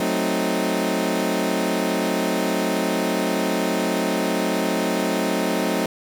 20% pulse chord, F# diminished seventh, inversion none, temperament equal, 185 / 220 / 261.6 / 311.1 Hz, F#3 / A3 / C4 / Eb4, 0 / 0 / 0 / 0 cents, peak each -21 dBFS, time 0-5.86 s, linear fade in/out 2 ms, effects none

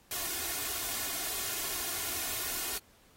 white noise with comb filter, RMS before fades -35 dBFS, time 0.11-2.78 s, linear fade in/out 2 ms, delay 2.8 ms, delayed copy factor +0.65, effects pink hiss -63 dBFS RMS until 3.16 s + AAC 48 kbps

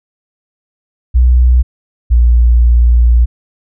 sine tone pair in turn, 61.8 / 59.2 Hz, B1 / A#1, +2 / +27 cents, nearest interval minor second, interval 75 cents, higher first, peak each -4 dBFS, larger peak neither, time 1.14-1.63 / 2.1-3.26 s, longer second, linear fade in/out 20 ms, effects none

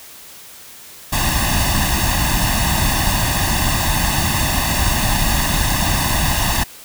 pink noise with comb filter, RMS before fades -17 dBFS, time 1.12-6.64 s, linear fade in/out 10 ms, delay 1.1 ms, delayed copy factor +0.85, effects white hiss -39 dBFS RMS until 6.84 s

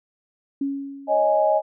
sine tone with exponential decay, 277.2 Hz, C#4, in tune, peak -20 dBFS, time 0.61-1.58 s, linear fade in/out 5 ms, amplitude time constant 210 ms
sine chord, C# suspended second, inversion none, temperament just, 554.4 / 623.7 / 831.5 Hz, C#5 / D#5 / G#5, 0 / +4 / +2 cents, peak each -24 / -18 / -21 dBFS, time 1.07-1.62 s, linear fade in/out 50 ms
effects none

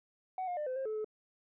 sine tone with pitch steps, 748 / 713 / 600 / 513 / 532 / 433.2 / 430.1 Hz, F#5 / F5 / D5 / C5 / C5 / A4 / A4, +19 / +36 / +37 / -34 / +29 / -27 / -39 cents, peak -32 dBFS, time 0.38-1.045 s, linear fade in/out 2 ms, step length 95 ms, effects tanh soft clip ceiling -32 dBFS

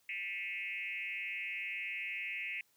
sine tone with frequency modulation, 2349 Hz, D7, in tune, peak -37 dBFS, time 0.09-2.61 s, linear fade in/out 2 ms, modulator 191 Hz, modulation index 1.8, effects white hiss -72 dBFS RMS until 2.76 s + high-pass 80 Hz 12 dB/octave

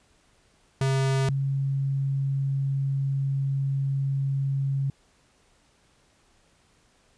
square / sine tone pair in turn, 134.4 / 137.07 Hz, C3 / C#3, +47 / -19 cents, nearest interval unison, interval 34 cents, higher second, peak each -22 / -23 dBFS, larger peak first, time 0.81-1.29 / 1.29-4.9 s, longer second, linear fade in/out 2 ms, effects pink hiss -63 dBFS RMS until 7.17 s + resampled to 22050 Hz

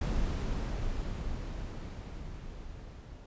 brown noise with level ramp, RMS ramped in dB -30 to -47 dBFS, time 0.01-3.26 s, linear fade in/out 5 ms, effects resampled to 16000 Hz

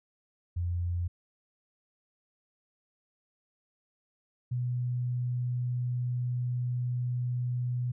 sine tone pair in turn, 87.31 / 123.47 Hz, F2 / B2, 0 / 0 cents, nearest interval tritone, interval 600 cents, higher second, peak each -28 dBFS, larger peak neither, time 0.56-1.08 / 4.51-7.92 s, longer second, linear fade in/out 10 ms, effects none

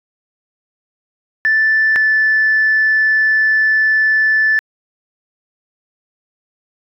sine tone pair in turn, 1760 / 1750.5 Hz, A6 / A6, 0 / -9 cents, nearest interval unison, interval 9 cents, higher first, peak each -9 dBFS, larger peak neither, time 1.45-1.96 / 1.96-4.59 s, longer second, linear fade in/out 0 ms, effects tanh soft clip ceiling -6 dBFS

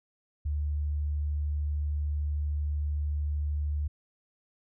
sine tone, 73.9 Hz, D2, 11 cents sharp, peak -27 dBFS, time 0.45-3.88 s, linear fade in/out 10 ms, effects none

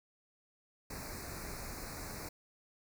pink band-stop noise, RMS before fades -44 dBFS, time 0.9-2.29 s, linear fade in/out 5 ms, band 2500 to 4000 Hz, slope 96 dB/octave, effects none

